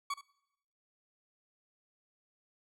40% pulse tone with echo, 1127 Hz, C#6, 28 cents sharp, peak -32 dBFS, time 0.1-0.14 s, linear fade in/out 5 ms, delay 72 ms, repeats 1, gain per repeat -14 dB, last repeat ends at 0.212 s, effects noise-tail reverb RT60 0.8 s tail -21 dB re dry + low-pass 10000 Hz 12 dB/octave

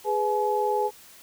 sine tone cluster, 415.1 / 495 / 851 Hz, G#4 / B4 / G#5, -1 / +4 / +42 cents, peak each -26 / -28 / -25 dBFS, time 0.04-0.91 s, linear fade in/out 50 ms, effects white hiss -50 dBFS RMS until 1.22 s

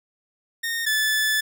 sawtooth tone pair in turn, 1842 / 1738.6 Hz, A#6 / A6, -21 / -21 cents, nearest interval minor second, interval 100 cents, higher first, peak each -21 / -16 dBFS, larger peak second, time 0.63-0.86 / 0.86-1.41 s, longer second, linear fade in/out 10 ms, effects none

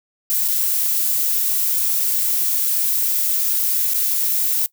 violet noise with dropouts, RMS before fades -19 dBFS, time 0.3-4.66 s, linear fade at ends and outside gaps 0 ms, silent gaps 0.479-0.484 / 3.936-3.944 s, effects noise-tail reverb RT60 0.1 s tail -20 dB re dry

